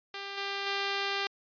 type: tone with level steps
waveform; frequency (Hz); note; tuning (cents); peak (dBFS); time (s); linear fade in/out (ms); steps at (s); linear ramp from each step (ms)
5% pulse; 396.9; G4; +22; -26 / -21 / -18; 0.14-1.27; 2; 0.37 / 0.66; 10
effects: resampled to 11025 Hz